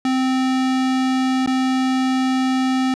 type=tone with dropouts; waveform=square; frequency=260 Hz; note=C4; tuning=11 cents flat; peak=-17 dBFS; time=0.05-2.94 s; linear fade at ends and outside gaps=2 ms; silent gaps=1.462-1.474 s; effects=low-pass 6000 Hz 12 dB/octave